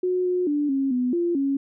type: tone with pitch steps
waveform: sine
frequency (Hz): 364.6 / 361.4 / 292.9 / 271.6 / 249.4 / 345.3 / 275.7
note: F#4 / F#4 / D4 / C#4 / B3 / F4 / C#4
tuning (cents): -25 / -41 / -5 / -35 / +17 / -20 / -9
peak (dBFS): -20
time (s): 0.03-1.57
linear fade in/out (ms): 5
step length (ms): 220
effects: none